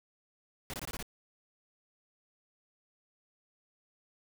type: noise bursts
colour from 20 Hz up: pink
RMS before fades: -40 dBFS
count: 6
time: 0.7-1.026 s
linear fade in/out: 0 ms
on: 36 ms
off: 22 ms
effects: none